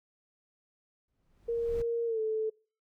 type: noise with exponential growth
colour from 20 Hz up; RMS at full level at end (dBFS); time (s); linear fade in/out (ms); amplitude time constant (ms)
brown; -39; 1.08-1.82; 5; 160
type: tone with pitch glide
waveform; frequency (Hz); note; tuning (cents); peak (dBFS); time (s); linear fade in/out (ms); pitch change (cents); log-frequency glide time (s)
sine; 466.2 to 437.5; A#4 to A4; 0 to -10; -28; 1.48-2.5; 10; -110; 2.06-2.2
effects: noise-tail reverb RT60 0.4 s tail -26 dB re dry